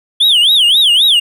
triangle tone with vibrato, 3290 Hz, G#7, 17 cents flat, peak -5 dBFS, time 0.2-1.2 s, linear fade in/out 10 ms, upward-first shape sine, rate 3.8 Hz, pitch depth 270 cents each way, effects none

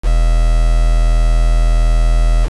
triangle tone with quantisation, 40.73 Hz, E1, 20 cents flat, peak -6 dBFS, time 0.02-2.49 s, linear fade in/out 50 ms, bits 4, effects resampled to 24000 Hz

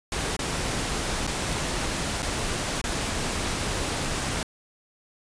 pink noise with dropouts, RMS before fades -28 dBFS, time 0.12-4.43 s, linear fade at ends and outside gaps 2 ms, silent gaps 0.366-0.391 / 1.268-1.274 / 2.222-2.227 / 2.815-2.84 s, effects resampled to 22050 Hz

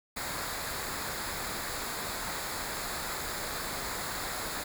pink noise with comb filter, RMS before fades -36 dBFS, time 0.16-4.64 s, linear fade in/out 10 ms, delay 0.34 ms, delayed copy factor -0.6, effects none

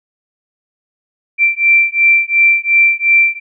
sine beating tone pair, 2349 / 2351.8 Hz, D7 / D7, 0 / +2 cents, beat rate 2.8 Hz, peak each -11 dBFS, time 1.38-3.4 s, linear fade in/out 50 ms, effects none

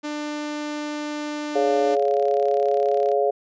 sawtooth tone, 298 Hz, D4, 25 cents sharp, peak -23 dBFS, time 0.03-1.96 s, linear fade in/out 20 ms
harmonic tone, 140 Hz, C#3, 18 cents sharp, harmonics 3 / 4 / 5, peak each -21 / -22 / -23 dBFS, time 1.55-3.31 s, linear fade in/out 10 ms
click train, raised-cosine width 0.2 ms, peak -25 dBFS, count 51, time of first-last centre 1.68-3.117 s, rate 34.8 Hz
effects resampled to 16000 Hz

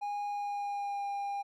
triangle tone with pitch glide, 820 to 803.6 Hz, G#5 to G5, -22 to +43 cents, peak -31 dBFS, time 0.01-1.43 s, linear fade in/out 20 ms, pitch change -35 cents, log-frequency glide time 0.26-1.06 s, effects none

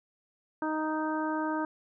harmonic tone, 311.1 Hz, D#4, in tune, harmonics 1 / 2 / 3 / 4 / 5, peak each -31 / -37 / -34 / -39 / -39 dBFS, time 0.62-1.65 s, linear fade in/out 2 ms, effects none

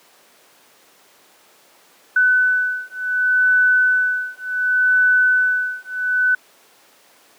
sine beating tone pair, 1500 / 1500.68 Hz, F#6 / F#6, +23 / +24 cents, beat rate 0.68 Hz, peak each -17 dBFS, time 2.16-6.35 s, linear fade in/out 5 ms, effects pink hiss -51 dBFS RMS until 7.38 s + high-pass 400 Hz 12 dB/octave

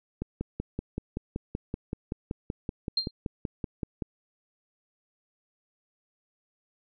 click train, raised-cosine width 3 ms, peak -18 dBFS, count 21, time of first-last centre 0.22-4.022 s, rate 5.26 Hz
sine tone with exponential decay, 4186 Hz, C8, in tune, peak -20 dBFS, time 2.97-3.11 s, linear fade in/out 5 ms, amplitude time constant 29 ms
effects none

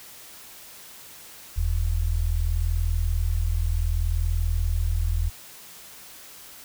sine tone pair together, 40.65 / 81.3 Hz, E1 / E2, -23 / -23 cents, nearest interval octave, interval 1200 cents, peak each -23 / -24 dBFS, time 1.56-5.3 s, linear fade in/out 20 ms, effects white hiss -45 dBFS RMS until 6.64 s

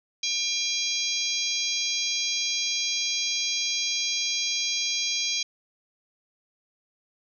harmonic tone with a mistuned harmonic, 800 Hz, G5, 35 cents sharp, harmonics 3 / 4 / 5 / 6 / 7 / 8, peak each -32 / -32 / -32 / -32 / -32 / -32 dBFS, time 0.23-5.43 s, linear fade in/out 5 ms, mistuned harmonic 4, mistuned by +41 cents, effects none

